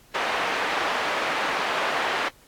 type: band-pass noise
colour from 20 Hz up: pink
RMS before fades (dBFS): -26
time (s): 0.14-2.29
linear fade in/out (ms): 10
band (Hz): 660 to 2300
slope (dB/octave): 12
effects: pink hiss -55 dBFS RMS until 2.47 s + AAC 64 kbps